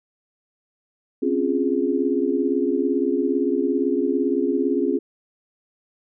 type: chord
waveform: sine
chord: Db major seventh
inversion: third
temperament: equal with one note detuned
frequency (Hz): 261.6 / 279.3 / 349.2 / 415.3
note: C4 / Db4 / F4 / Ab4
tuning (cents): 0 / +13 / 0 / 0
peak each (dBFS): -24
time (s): 1.22-4.99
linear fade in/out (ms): 10
effects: none